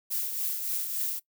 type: noise with tremolo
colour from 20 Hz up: violet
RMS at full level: -29 dBFS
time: 0.1-1.2 s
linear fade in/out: 20 ms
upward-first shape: triangle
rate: 3.5 Hz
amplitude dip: 50%
effects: noise-tail reverb RT60 0.1 s tail -20 dB re dry